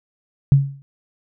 sine tone with exponential decay, 138.59 Hz, C#3, in tune, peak -5 dBFS, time 0.52-0.82 s, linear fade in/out 0 ms, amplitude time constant 65 ms, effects none

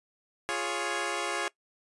10% pulse chord, Db major, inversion first, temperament equal, 349.2 / 415.3 / 554.4 Hz, F4 / Ab4 / Db5, 0 / 0 / 0 cents, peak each -26 dBFS, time 0.49-1.48 s, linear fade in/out 0 ms, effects noise-tail reverb RT60 0.1 s tail -21 dB re dry + resampled to 24000 Hz

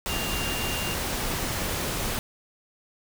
sine tone in noise, 2794 Hz, F7, in tune, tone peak -33 dBFS, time 0.09-0.94 s, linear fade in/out 0 ms, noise pink, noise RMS -29 dBFS, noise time 0.06-2.19 s, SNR -7 dB, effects none

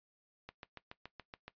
click train, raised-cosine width 0.3 ms, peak -30 dBFS, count 8, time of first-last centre 0.49-1.48 s, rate 7.07 Hz, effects noise-tail reverb RT60 0.1 s tail -17 dB re dry + resampled to 11025 Hz

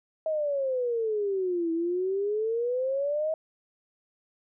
sine exponential two-way sweep, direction down then up, 641 to 325.9 to 641 Hz, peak -25 dBFS, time 0.26-3.34 s, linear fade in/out 2 ms, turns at 1.72 s, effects none

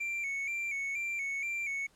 triangle tone with vibrato, 2285 Hz, D7, 48 cents flat, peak -31 dBFS, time 0-1.87 s, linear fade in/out 10 ms, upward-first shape square, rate 2.1 Hz, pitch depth 56 cents each way, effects pink hiss -66 dBFS RMS until 1.95 s + low-pass 11000 Hz 12 dB/octave

